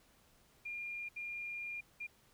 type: tone bursts at uneven times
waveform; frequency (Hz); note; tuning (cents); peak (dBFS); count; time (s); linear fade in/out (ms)
sine; 2408; D7; +43; -40; 3; 0.65-1.09 / 1.16-1.81 / 2-2.07; 10
effects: pink hiss -68 dBFS RMS until 2.33 s